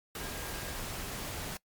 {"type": "tone in noise", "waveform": "sine", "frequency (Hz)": 1620, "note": "G#6", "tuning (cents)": -43, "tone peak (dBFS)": -49, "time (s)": [0.2, 0.76], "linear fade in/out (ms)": 2, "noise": "pink", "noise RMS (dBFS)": -39, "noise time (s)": [0.15, 1.57], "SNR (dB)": -13, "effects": ["noise-tail reverb RT60 0.1 s tail -22 dB re dry", "MP3 96 kbps"]}